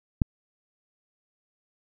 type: click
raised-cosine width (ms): 5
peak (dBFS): -8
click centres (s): 0.218
effects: none